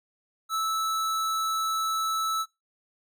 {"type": "tone", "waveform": "square", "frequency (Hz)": 1310, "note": "E6", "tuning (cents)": -11, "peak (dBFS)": -26, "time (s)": [0.49, 2.46], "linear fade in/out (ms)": 50, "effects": ["noise-tail reverb RT60 0.2 s tail -22 dB re dry"]}